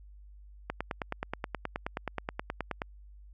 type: click train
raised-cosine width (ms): 0.5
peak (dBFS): -17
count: 21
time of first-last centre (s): 0.7-2.819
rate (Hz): 9.44
effects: added 50 Hz sine -49 dBFS peak until 3.33 s